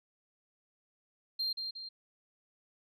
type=tone with echo; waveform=sine; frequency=4186 Hz; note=C8; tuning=in tune; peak=-29 dBFS; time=1.39-1.53 s; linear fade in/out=10 ms; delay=180 ms; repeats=2; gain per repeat=-6 dB; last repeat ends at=1.89 s; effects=tanh soft clip ceiling -29 dBFS